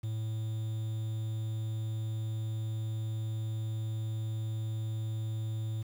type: tone with quantisation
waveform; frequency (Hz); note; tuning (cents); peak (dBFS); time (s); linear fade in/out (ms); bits
triangle; 110; A2; 0; -30; 0.03-5.83; 10; 9
effects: none